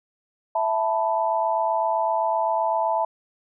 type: chord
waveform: sine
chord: E suspended fourth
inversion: none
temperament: equal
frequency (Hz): 659.3 / 880 / 987.8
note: E5 / A5 / B5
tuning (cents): 0 / 0 / 0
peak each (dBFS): -24 / -23 / -27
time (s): 0.55-3.05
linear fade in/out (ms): 5
effects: none